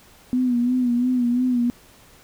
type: tone with vibrato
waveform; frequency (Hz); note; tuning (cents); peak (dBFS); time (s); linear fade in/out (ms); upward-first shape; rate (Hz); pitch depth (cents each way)
sine; 246.7; B3; -2; -17; 0.33-1.7; 0; sine; 2.9; 57
effects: pink hiss -51 dBFS RMS until 2.23 s